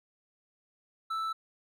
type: tone with hard clipping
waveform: sine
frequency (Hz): 1318.5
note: E6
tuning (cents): 0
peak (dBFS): -32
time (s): 1.1-1.33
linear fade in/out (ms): 10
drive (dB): 5
effects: none